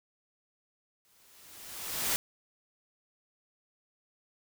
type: noise with exponential growth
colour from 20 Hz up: white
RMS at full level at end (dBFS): -28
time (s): 1.05-2.16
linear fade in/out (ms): 0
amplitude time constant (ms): 240
effects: none